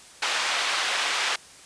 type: band-pass noise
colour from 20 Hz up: white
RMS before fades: -26 dBFS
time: 0.22-1.36 s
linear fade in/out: 5 ms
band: 760 to 3500 Hz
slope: 12 dB/octave
effects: white hiss -48 dBFS RMS until 1.65 s + resampled to 22050 Hz